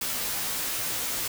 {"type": "noise with comb filter", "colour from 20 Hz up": "white", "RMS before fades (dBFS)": -30, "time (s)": [0.01, 1.28], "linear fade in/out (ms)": 5, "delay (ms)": 14, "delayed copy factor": -0.85, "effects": []}